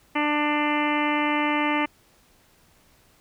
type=harmonic tone; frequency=296.8 Hz; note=D4; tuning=18 cents sharp; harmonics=1 / 2 / 3 / 4 / 5 / 6 / 7 / 8 / 9 / 10; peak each=-25 / -32 / -27 / -30 / -39 / -33 / -29 / -33 / -36 / -37 dBFS; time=0.15-1.86 s; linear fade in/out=10 ms; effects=pink hiss -59 dBFS RMS until 3.2 s